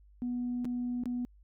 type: tone with dropouts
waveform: sine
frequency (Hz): 245.1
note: B3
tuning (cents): -13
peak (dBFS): -30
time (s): 0.22-1.25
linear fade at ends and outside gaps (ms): 0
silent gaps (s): 0.646-0.653 / 1.036-1.057
effects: tanh soft clip ceiling -27 dBFS + added 50 Hz sine -56 dBFS peak until 1.43 s